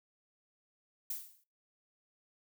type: noise with exponential decay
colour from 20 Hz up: violet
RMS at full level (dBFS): -35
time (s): 1.1-1.44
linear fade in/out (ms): 5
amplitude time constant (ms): 73
effects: noise-tail reverb RT60 0.3 s tail -22 dB re dry